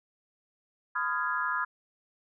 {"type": "chord", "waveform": "sine", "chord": "F half-diminished seventh", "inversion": "second", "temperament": "equal with one note detuned", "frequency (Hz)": [1010.9, 1244.5, 1396.9, 1661.2], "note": ["Cb6", "Eb6", "F6", "Ab6"], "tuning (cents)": [40, 0, 0, 0], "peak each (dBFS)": -33, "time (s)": [0.95, 1.65], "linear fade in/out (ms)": 10, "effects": []}